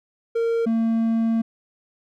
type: tone pair in turn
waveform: triangle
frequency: 460.8 / 226.8 Hz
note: A#4 / A#3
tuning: -20 / -47 cents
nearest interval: octave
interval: 1227 cents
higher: first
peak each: -17 / -16 dBFS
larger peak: second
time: 0.35-0.66 / 0.66-1.42 s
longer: second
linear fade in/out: 10 ms
effects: none